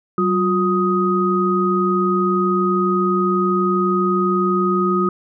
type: tone cluster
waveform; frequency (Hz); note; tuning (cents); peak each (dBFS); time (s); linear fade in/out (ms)
sine; 190.2 / 358 / 1251; F#3 / F4 / D#6; +48 / +43 / +9; -19; 0.18-5.09; 2
effects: none